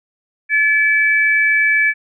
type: tone pair together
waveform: sine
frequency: 1724 / 2304 Hz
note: A6 / D7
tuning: -36 / -34 cents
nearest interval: perfect fourth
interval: 502 cents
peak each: -14 dBFS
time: 0.49-1.94 s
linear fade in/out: 50 ms
effects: none